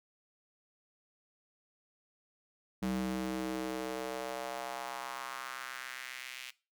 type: tone with high-pass filter sweep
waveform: square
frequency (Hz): 63.8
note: C2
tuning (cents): -43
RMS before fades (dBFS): -39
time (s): 2.82-6.51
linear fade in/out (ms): 10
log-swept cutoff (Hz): 190 to 2600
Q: 2.1
effects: noise-tail reverb RT60 0.3 s tail -19 dB re dry